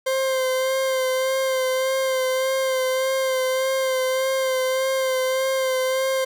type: tone with vibrato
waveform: 40% pulse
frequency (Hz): 523.3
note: C5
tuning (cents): 0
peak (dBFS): -19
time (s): 0.06-6.25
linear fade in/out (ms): 10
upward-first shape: sine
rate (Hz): 1.7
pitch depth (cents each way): 23
effects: 9-bit